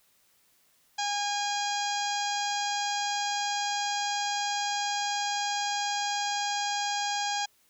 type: harmonic tone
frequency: 817 Hz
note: G#5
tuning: 29 cents flat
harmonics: 1 / 2 / 3 / 4 / 5 / 6 / 7 / 8 / 9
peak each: -30 / -37 / -40 / -37 / -40 / -38 / -42 / -39 / -45 dBFS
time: 0.98-7.46 s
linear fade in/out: 10 ms
effects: white hiss -66 dBFS RMS until 7.69 s